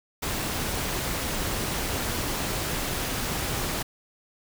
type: noise with amplitude modulation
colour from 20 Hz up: pink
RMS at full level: -27 dBFS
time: 0.22-3.83 s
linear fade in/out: 10 ms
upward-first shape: sine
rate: 235 Hz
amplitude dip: 45%
effects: none